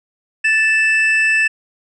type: tone pair together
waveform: triangle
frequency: 1756.6 / 2637 Hz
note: A6 / E7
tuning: -3 / 0 cents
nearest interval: perfect fifth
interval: 703 cents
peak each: -13 dBFS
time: 0.44-1.48 s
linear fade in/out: 10 ms
effects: resampled to 22050 Hz